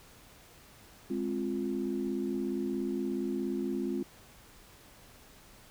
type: chord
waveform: sine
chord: F minor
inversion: first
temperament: equal with one note detuned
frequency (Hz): 207.7 / 264.7 / 349.2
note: Ab3 / C4 / F4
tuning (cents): 0 / +20 / 0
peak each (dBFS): -35 / -34 / -34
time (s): 1.1-4.03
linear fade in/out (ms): 5
effects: tanh soft clip ceiling -21 dBFS + pink hiss -56 dBFS RMS until 5.7 s